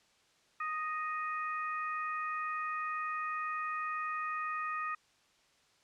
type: harmonic tone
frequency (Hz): 622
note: D#5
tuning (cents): -1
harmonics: 2 / 3 / 4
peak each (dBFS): -35 / -41 / -45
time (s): 0.6-4.95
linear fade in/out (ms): 5
effects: white hiss -68 dBFS RMS until 5.83 s + low-pass 6000 Hz 12 dB/octave